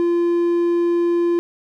triangle tone, 344.4 Hz, F4, 24 cents flat, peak -13 dBFS, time 0-1.39 s, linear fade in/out 0 ms, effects none

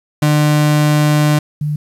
35% pulse / sine tone pair in turn, 150 / 149.34 Hz, D3 / D3, +37 / +29 cents, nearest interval unison, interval 8 cents, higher first, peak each -8 / -15 dBFS, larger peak first, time 0.22-1.39 / 1.61-1.76 s, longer first, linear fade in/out 5 ms, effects resampled to 32000 Hz + 8-bit

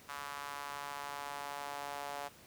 sawtooth tone with high-pass filter sweep, 142.8 Hz, D3, 48 cents flat, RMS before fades -43 dBFS, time 0.08-2.29 s, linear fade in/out 20 ms, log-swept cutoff 1100 to 720 Hz, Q 2.4, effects pink hiss -58 dBFS RMS until 2.46 s + high-pass 80 Hz 12 dB/octave

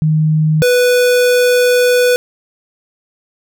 sine / square tone pair in turn, 155.56 / 493.9 Hz, D#3 / B4, 0 / 0 cents, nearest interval octave + minor sixth, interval 2000 cents, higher second, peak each -9 dBFS, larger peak neither, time 0.02-0.62 / 0.62-2.16 s, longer second, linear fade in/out 0 ms, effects none

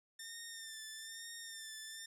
10% pulse tone with vibrato, 1800 Hz, A6, 39 cents sharp, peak -37 dBFS, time 0.19-2.06 s, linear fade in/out 5 ms, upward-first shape sine, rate 1.1 Hz, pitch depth 44 cents each way, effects low-pass 12000 Hz 12 dB/octave + 13-bit

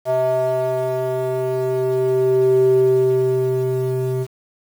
square tone with band-pass filter sweep, 129 Hz, C3, 24 cents flat, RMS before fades -18 dBFS, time 0.05-4.27 s, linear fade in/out 50 ms, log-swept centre 660 to 280 Hz, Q 5.2, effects 7-bit

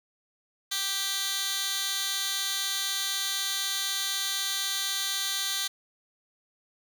15% pulse tone with high-pass filter, 392 Hz, G4, in tune, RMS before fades -30 dBFS, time 0.71-5.68 s, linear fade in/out 10 ms, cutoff 3200 Hz, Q 1.3, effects none

